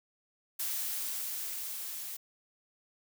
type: noise with level ramp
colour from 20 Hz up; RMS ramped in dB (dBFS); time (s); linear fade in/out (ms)
blue; -34 to -41; 0.59-2.17; 10
effects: none